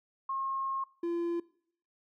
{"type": "tone pair in turn", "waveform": ["sine", "triangle"], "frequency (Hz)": [1077, 341.8], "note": ["C6", "F4"], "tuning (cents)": [50, -37], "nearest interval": "octave + minor sixth", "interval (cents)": 1987, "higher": "first", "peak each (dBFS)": [-31, -28], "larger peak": "second", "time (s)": [[0.29, 0.84], [1.03, 1.4]], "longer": "first", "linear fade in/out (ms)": 5, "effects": ["noise-tail reverb RT60 0.6 s tail -21 dB re dry"]}